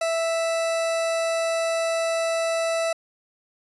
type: tone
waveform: 40% pulse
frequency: 659.3 Hz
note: E5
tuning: in tune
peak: -21 dBFS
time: 0.01-2.93 s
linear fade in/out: 5 ms
effects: resampled to 24000 Hz